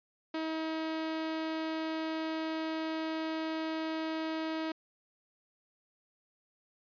sawtooth tone, 319 Hz, D#4, 43 cents sharp, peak -29 dBFS, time 0.34-4.72 s, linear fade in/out 5 ms, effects resampled to 11025 Hz

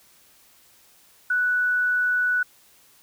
sine tone, 1480 Hz, F#6, in tune, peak -19 dBFS, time 1.3-2.43 s, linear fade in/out 5 ms, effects white hiss -56 dBFS RMS until 3.02 s

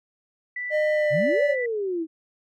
sine tone, 1975.5 Hz, B6, in tune, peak -28 dBFS, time 0.56-1.66 s, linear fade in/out 5 ms
triangle tone with pitch glide, 610 to 582.5 Hz, D#5 to D5, -34 to -14 cents, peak -18 dBFS, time 0.7-1.56 s, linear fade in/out 50 ms, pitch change -80 cents, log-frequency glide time 0.93-1.36 s
sine exponential two-way sweep, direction up then down, 120 to 587.3 to 313 Hz, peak -24 dBFS, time 1.1-2.07 s, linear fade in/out 50 ms, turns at 1.44 s
effects none

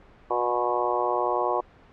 harmonic tone with a mistuned harmonic, 121.5 Hz, B2, 28 cents flat, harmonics 3 / 4 / 5 / 6 / 7 / 8 / 9, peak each -30 / -30 / -30 / -30 / -30 / -30 / -30 dBFS, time 0.3-1.61 s, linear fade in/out 10 ms, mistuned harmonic 8, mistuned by +20 cents, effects pink hiss -53 dBFS RMS until 1.92 s + low-pass 2000 Hz 12 dB/octave

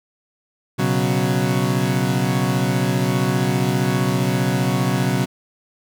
30% pulse chord, B suspended second, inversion none, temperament equal, 123.47 / 138.59 / 185 Hz, B2 / C#3 / F#3, 0 / 0 / 0 cents, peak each -19 dBFS, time 0.78-5.26 s, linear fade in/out 20 ms, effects none

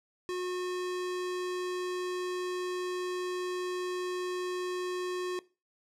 square tone, 362.5 Hz, F#4, 35 cents flat, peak -33 dBFS, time 0.29-5.39 s, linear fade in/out 0 ms, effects noise-tail reverb RT60 0.3 s tail -19 dB re dry + low-pass 9000 Hz 12 dB/octave

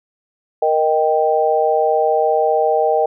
sine chord, Eb major, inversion second, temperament equal with one note detuned, 467.5 / 622.3 / 784 Hz, Bb4 / Eb5 / G5, +5 / 0 / 0 cents, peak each -17 dBFS, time 0.62-3.06 s, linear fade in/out 5 ms, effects none

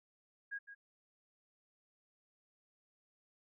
sine tone with echo, 1638 Hz, G#6, 24 cents flat, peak -39 dBFS, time 0.51-0.59 s, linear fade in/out 20 ms, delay 160 ms, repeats 1, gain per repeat -10 dB, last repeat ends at 0.75 s, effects none

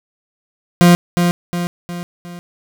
40% pulse tone with echo, 174.61 Hz, F3, in tune, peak -5 dBFS, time 0.81-0.95 s, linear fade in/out 0 ms, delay 360 ms, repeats 4, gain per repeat -6 dB, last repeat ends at 2.39 s, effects none

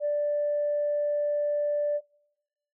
sine tone, 587.3 Hz, D5, in tune, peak -23 dBFS, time 0-2.01 s, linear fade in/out 50 ms, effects noise-tail reverb RT60 0.9 s tail -25 dB re dry + tanh soft clip ceiling -19 dBFS

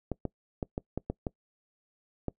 clicks, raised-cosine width 2 ms, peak -18 dBFS, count 8, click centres 0.117 / 0.253 / 0.628 / 0.779 / 0.976 / 1.1 / 1.268 / 2.283 s, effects noise-tail reverb RT60 0.1 s tail -23 dB re dry

